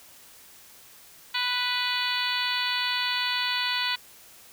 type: harmonic tone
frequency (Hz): 493.9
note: B4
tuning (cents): 0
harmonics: 2 / 3 / 4 / 5 / 6 / 7 / 8 / 9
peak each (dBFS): -33 / -33 / -33 / -33 / -33 / -33 / -33 / -33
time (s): 1.34-3.96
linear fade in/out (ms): 10
effects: white hiss -51 dBFS RMS until 4.52 s